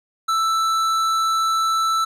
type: tone with tanh clipping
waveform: sine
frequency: 1323 Hz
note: E6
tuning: 6 cents sharp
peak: -19 dBFS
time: 0.28-2.05 s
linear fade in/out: 10 ms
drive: 14 dB
effects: none